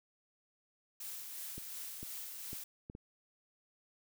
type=noise with tremolo; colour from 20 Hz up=blue; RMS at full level=-44 dBFS; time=1-2.64 s; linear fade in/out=5 ms; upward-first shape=sine; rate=2.8 Hz; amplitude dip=30%
type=clicks; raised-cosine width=3 ms; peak=-33 dBFS; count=5; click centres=1.58 / 2.03 / 2.531 / 2.899 / 2.951 s
effects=none